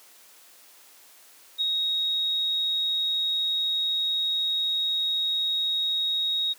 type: tone with ADSR envelope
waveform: sine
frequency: 3768 Hz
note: A#7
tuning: 18 cents sharp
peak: -21 dBFS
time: 1.58-6.54 s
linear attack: 31 ms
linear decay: 15 ms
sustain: -2 dB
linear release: 22 ms
effects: white hiss -53 dBFS RMS until 6.58 s + high-pass 300 Hz 12 dB/octave